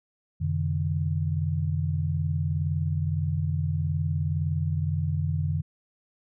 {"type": "tone cluster", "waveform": "sine", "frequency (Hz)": [91, 133.3, 152.7], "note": ["F#2", "C3", "D#3"], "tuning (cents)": [-28, 33, -32], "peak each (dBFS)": [-27, -33, -27], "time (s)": [0.4, 5.62], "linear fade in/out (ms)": 20, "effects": []}